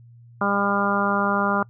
harmonic tone, 200.8 Hz, G3, 42 cents sharp, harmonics 1 / 2 / 3 / 4 / 5 / 6 / 7, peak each -25 / -30 / -28 / -28 / -28 / -25 / -26 dBFS, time 0.41-1.63 s, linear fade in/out 5 ms, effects noise-tail reverb RT60 0.1 s tail -25 dB re dry + added 118 Hz sine -45 dBFS peak until 1.69 s

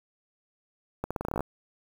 accelerating click train, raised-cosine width 1 ms, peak -16 dBFS, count 12, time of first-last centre 1.04-1.406 s, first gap 66 ms, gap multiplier 0.85, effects 7-bit

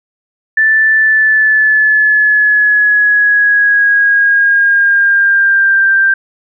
sine tone with pitch glide, 1760 to 1577.1 Hz, A6 to G6, 0 to +10 cents, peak -6 dBFS, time 0.57-6.14 s, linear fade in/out 5 ms, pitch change -190 cents, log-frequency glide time 0.95-5.89 s, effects none

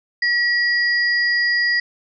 sine tone pair together, 1920 / 4858 Hz, B6 / D#8, -49 / -42 cents, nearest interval octave + major third, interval 1607 cents, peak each -16 / -23 dBFS, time 0.22-1.8 s, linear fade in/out 5 ms, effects none

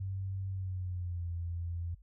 sine tone with pitch glide, 96 to 85.53 Hz, G2 to F2, -36 to -36 cents, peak -34 dBFS, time 0-1.95 s, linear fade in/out 10 ms, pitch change -200 cents, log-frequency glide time 0.49-1.3 s, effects added 50 Hz sine -55 dBFS peak until 2.02 s

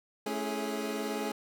25% pulse chord, A major seventh, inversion none, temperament equal with one note detuned, 217.1 / 277.2 / 329.6 / 415.3 Hz, A3 / C#4 / E4 / G#4, -23 / 0 / 0 / 0 cents, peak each -33 / -34 / -39 / -33 dBFS, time 0.26-1.32 s, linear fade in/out 5 ms, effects none

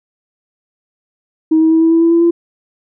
sine tone with pitch steps, 317.3 / 320.4 / 323.6 / 326.8 / 330 / 333.3 / 336.6 / 339.9 Hz, D#4 / E4 / E4 / E4 / E4 / E4 / E4 / F4, +34 / -49 / -32 / -15 / +2 / +19 / +36 / -47 cents, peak -6 dBFS, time 1.51-2.31 s, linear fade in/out 10 ms, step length 100 ms, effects tanh soft clip ceiling -3 dBFS

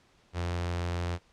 sawtooth tone with notch filter, 87.1 Hz, F2, 4 cents flat, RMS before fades -32 dBFS, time 0.33-1.19 s, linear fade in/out 50 ms, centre 220 Hz, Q 1.5, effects pink hiss -64 dBFS RMS until 1.32 s + low-pass 6000 Hz 12 dB/octave

